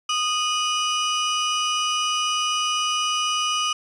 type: tone pair together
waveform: 35% pulse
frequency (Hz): 1237 / 2942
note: D#6 / F#7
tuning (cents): -10 / -11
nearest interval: octave + minor third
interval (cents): 1499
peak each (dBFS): -22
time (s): 0.09-3.73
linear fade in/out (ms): 5
effects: resampled to 22050 Hz + 9-bit